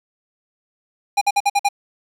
square tone bursts, 809 Hz, G#5, 46 cents flat, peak -14 dBFS, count 6, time 1.17-1.689 s, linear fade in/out 10 ms, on 44 ms, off 51 ms, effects low-pass 11000 Hz 12 dB/octave + 8-bit

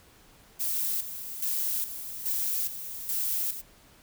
violet noise with tremolo, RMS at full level -29 dBFS, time 0.59-3.62 s, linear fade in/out 20 ms, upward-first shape square, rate 1.2 Hz, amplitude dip 65%, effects pink hiss -57 dBFS RMS until 4.02 s

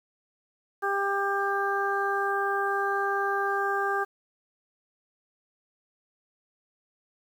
harmonic tone, 397.3 Hz, G4, 23 cents sharp, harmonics 1 / 2 / 3 / 4, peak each -30 / -30 / -30 / -30 dBFS, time 0.82-4.05 s, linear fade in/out 20 ms, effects 9-bit

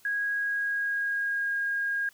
sine tone with pitch glide, 1648 to 1627.2 Hz, G#6 to G#6, -14 to -36 cents, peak -26 dBFS, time 0.05-2.09 s, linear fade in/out 2 ms, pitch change -22 cents, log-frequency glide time 0.31-1.55 s, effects white hiss -59 dBFS RMS until 2.13 s

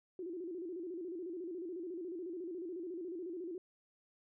sine tone with vibrato, 349.2 Hz, F4, in tune, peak -40 dBFS, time 0.19-3.58 s, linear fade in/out 2 ms, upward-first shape square, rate 14 Hz, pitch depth 98 cents each way, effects none

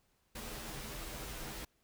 pink noise with comb filter, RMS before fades -44 dBFS, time 0.35-1.65 s, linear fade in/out 5 ms, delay 11 ms, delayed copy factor -0.95, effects pink hiss -75 dBFS RMS until 1.83 s

